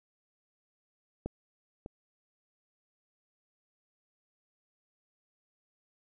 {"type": "clicks", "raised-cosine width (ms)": 2, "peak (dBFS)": [-21, -28], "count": 2, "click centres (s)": [1.26, 1.861], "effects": []}